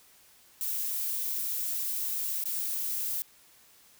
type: noise with dropouts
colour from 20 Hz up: violet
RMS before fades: -32 dBFS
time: 0.61-3.22 s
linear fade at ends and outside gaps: 0 ms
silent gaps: 2.439-2.456 s
effects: white hiss -59 dBFS RMS until 3.99 s